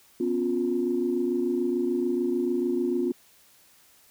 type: tone cluster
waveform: sine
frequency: 249.1 / 275.9 / 353.6 Hz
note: B3 / C#4 / F4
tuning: +15 / -8 / +22 cents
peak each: -28 / -30 / -25 dBFS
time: 0.2-3.12 s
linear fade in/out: 5 ms
effects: tanh soft clip ceiling -14 dBFS + white hiss -58 dBFS RMS until 4.1 s